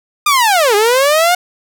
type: linear two-way sweep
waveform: sawtooth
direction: down then up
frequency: 1229 to 400 to 728 Hz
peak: -5 dBFS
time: 0.26-1.35 s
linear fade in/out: 5 ms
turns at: 0.75 s
effects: none